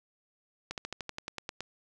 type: slowing click train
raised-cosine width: 0.2 ms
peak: -19 dBFS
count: 11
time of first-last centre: 0.71-1.606 s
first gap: 68 ms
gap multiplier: 1.06
effects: none